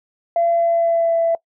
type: tone with pitch glide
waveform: sine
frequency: 680 to 666.8 Hz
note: F5 to E5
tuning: -46 to +20 cents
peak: -13 dBFS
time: 0.36-1.35 s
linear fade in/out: 2 ms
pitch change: -34 cents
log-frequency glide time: 0.49-1.15 s
effects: noise-tail reverb RT60 0.1 s tail -21 dB re dry + tanh soft clip ceiling -9 dBFS